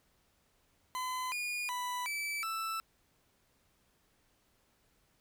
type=tone with pitch steps; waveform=40% pulse; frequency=1016 / 2440 / 989 / 2312 / 1323 Hz; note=B5 / D#7 / B5 / D7 / E6; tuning=+49 / -34 / +2 / -28 / +6 cents; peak=-34 dBFS; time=0.95-2.8 s; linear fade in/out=0 ms; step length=370 ms; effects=pink hiss -72 dBFS RMS until 5.2 s